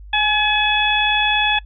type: harmonic tone with a mistuned harmonic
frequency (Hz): 851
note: G#5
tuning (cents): +42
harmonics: 1 / 2 / 3 / 4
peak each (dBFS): -20 / -20 / -20 / -20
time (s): 0.13-1.59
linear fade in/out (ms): 5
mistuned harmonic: 1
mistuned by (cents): -24
effects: noise-tail reverb RT60 0.1 s tail -23 dB re dry + added 50 Hz sine -35 dBFS peak until 1.65 s